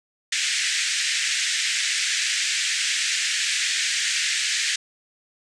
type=band-pass noise; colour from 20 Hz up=pink; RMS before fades=-24 dBFS; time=0.32-4.76 s; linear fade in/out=5 ms; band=1700 to 8400 Hz; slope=48 dB/octave; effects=none